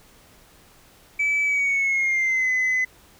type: tone with pitch glide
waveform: sine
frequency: 2301 to 2026 Hz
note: D7 to B6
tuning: -36 to +44 cents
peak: -17 dBFS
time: 1.19-2.85 s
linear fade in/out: 10 ms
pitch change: -220 cents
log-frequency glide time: 1.44-2.5 s
effects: tanh soft clip ceiling -17 dBFS + pink hiss -53 dBFS RMS until 3.19 s